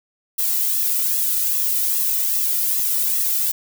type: noise with flanger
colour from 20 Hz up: violet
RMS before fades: -20 dBFS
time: 0.38-3.52 s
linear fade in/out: 10 ms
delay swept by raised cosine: 1.3 to 1.85 ms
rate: 2.5 Hz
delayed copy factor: -0.9
effects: none